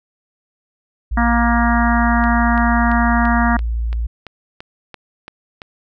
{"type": "tone", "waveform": "sine", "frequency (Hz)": 57.2, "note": "A#1", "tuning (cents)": -32, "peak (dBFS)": -17, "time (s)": [1.11, 4.07], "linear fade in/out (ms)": 10}
{"type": "harmonic tone", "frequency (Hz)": 235.4, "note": "A#3", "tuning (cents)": 17, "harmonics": [1, 3, 4, 5, 6, 7, 8], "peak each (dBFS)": [-16, -21, -22, -23, -24, -24, -25], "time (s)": [1.17, 3.57], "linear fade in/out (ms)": 5}
{"type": "click train", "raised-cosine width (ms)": 0.3, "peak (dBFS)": -17, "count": 11, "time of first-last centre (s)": [2.24, 5.618], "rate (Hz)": 2.96}
{"effects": []}